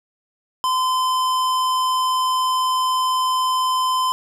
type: tone with hard clipping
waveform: sine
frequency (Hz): 1026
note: C6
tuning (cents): -34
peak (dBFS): -19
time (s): 0.64-4.12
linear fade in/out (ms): 0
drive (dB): 16
effects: none